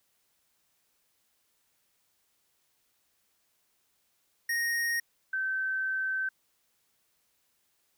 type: tone pair in turn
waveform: square / sine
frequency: 1864.7 / 1542.7 Hz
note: A#6 / G6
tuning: 0 / -28 cents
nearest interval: minor third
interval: 328 cents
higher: first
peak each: -28 dBFS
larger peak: neither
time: 4.49-5 / 5.33-6.29 s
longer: second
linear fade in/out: 5 ms
effects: white hiss -73 dBFS RMS until 7.97 s